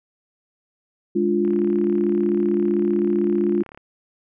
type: chord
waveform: sine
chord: D diminished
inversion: second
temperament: equal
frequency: 207.7 / 293.7 / 349.2 Hz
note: Ab3 / D4 / F4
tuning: 0 / 0 / 0 cents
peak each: -22 / -25 / -19 dBFS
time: 1.15-3.63 s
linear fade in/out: 10 ms
type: click train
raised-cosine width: 0.5 ms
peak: -27 dBFS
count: 84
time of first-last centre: 1.45-3.775 s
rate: 35.7 Hz
effects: none